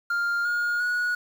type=tone with pitch steps; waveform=triangle; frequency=1400 / 1428.6 / 1457.8 Hz; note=F6 / F6 / F#6; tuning=+4 / +39 / -26 cents; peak=-21 dBFS; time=0.1-1.15 s; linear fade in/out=5 ms; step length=350 ms; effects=8-bit